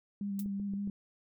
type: tone with vibrato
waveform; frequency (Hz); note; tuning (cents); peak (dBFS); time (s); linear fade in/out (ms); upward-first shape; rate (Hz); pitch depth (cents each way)
sine; 199.9; G3; +34; -33; 0.21-0.9; 2; square; 5.3; 18
type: noise with exponential decay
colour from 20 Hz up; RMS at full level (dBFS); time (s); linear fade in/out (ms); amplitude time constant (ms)
violet; -38; 0.39-0.46; 2; 15
type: click train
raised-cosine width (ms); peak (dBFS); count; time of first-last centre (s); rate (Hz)
3; -35; 4; 0.46-0.875; 7.23
effects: none